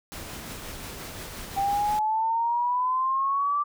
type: noise with tremolo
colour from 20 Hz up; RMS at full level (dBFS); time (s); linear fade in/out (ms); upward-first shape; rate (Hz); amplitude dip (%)
pink; -37; 0.12-1.99; 0; triangle; 5.7; 30
type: exponential sweep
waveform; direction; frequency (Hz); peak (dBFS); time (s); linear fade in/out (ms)
sine; up; 784 to 1174.7; -22; 1.56-3.64; 20
effects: none